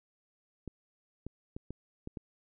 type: clicks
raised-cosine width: 3 ms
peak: -27 dBFS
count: 6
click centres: 0.677 / 1.266 / 1.565 / 1.706 / 2.074 / 2.172 s
effects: none